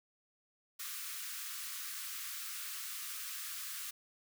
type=high-pass noise; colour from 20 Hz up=white; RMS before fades=-43 dBFS; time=0.79-3.91 s; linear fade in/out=10 ms; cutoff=1100 Hz; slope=96 dB/octave; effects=none